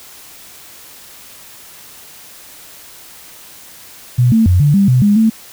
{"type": "tone with pitch steps", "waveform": "sine", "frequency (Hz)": [123.2, 223.8, 90.1, 145.7, 198.2, 126.6, 205.3, 222.1], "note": ["B2", "A3", "F#2", "D3", "G3", "B2", "G#3", "A3"], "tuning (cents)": [-4, 30, -45, -13, 19, 43, -20, 16], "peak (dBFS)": -7, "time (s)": [4.18, 5.3], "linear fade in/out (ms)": 10, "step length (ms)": 140, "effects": ["white hiss -38 dBFS RMS until 5.52 s"]}